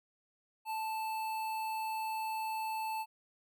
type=tone with notch filter; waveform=square; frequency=880 Hz; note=A5; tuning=in tune; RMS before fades=-37 dBFS; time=0.65-3.06 s; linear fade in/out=50 ms; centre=6000 Hz; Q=1.3; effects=none